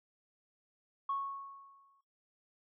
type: tone with exponential decay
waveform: sine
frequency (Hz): 1103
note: C#6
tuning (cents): -9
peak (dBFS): -30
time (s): 1.09-2.01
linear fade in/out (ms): 5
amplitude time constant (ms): 200
effects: noise-tail reverb RT60 0.6 s tail -26 dB re dry + tanh soft clip ceiling -26 dBFS